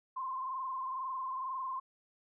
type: tone with frequency modulation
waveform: sine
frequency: 1046.5 Hz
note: C6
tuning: in tune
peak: -35 dBFS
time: 0.16-1.8 s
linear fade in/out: 10 ms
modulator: 22.1 Hz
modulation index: 1.5
effects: none

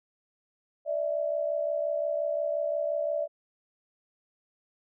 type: tone pair together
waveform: sine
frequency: 587.3 / 653 Hz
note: D5 / E5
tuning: 0 / -17 cents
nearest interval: major second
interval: 183 cents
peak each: -28 / -31 dBFS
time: 0.85-3.28 s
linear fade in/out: 50 ms
effects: none

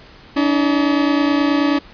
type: tone pair together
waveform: 40% pulse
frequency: 285.7 / 315.1 Hz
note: D4 / D#4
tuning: -48 / +22 cents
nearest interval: major second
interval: 170 cents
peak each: -14 / -19 dBFS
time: 0.36-1.79 s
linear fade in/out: 10 ms
effects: pink hiss -43 dBFS RMS until 1.93 s + resampled to 11025 Hz

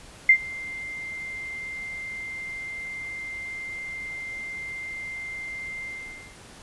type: tone with ADSR envelope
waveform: sine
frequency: 2093 Hz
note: C7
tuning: in tune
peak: -9 dBFS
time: 0.29-6.37 s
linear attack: 4 ms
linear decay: 77 ms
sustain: -23 dB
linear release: 520 ms
effects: pink hiss -47 dBFS RMS until 6.62 s + resampled to 24000 Hz

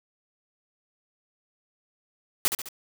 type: noise with echo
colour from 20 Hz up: white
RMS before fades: -22 dBFS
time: 2.45-2.48 s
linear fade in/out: 0 ms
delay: 69 ms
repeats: 3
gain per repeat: -6 dB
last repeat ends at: 2.687 s
effects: none

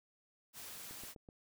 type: noise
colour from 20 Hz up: white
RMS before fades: -49 dBFS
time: 0.53-1.15 s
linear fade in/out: 50 ms
type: click train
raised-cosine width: 2 ms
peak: -40 dBFS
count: 4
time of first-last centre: 0.91-1.288 s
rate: 7.93 Hz
effects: none

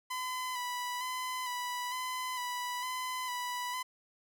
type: tone with vibrato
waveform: sawtooth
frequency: 1000 Hz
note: B5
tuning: 21 cents sharp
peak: -31 dBFS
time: 0.1-3.83 s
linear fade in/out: 10 ms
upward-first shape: square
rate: 1.1 Hz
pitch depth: 26 cents each way
effects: none

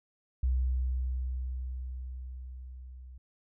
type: tone with level ramp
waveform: sine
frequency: 63.5 Hz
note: B1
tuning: 49 cents sharp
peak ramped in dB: -24 to -45 dBFS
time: 0.43-3.18 s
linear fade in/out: 5 ms
effects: none

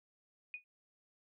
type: tone with exponential decay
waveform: sine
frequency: 2472 Hz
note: D#7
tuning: 12 cents flat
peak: -37 dBFS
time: 0.54-0.64 s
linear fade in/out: 1 ms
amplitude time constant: 21 ms
effects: none

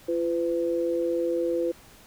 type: tone pair together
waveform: sine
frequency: 341.7 / 504.4 Hz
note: F4 / B4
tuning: -38 / +36 cents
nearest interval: perfect fifth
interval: 674 cents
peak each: -26 dBFS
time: 0.08-1.72 s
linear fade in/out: 10 ms
effects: pink hiss -52 dBFS RMS until 2.06 s

